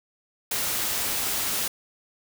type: noise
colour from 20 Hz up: white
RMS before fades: -27 dBFS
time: 0.51-1.68 s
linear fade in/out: 5 ms
effects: none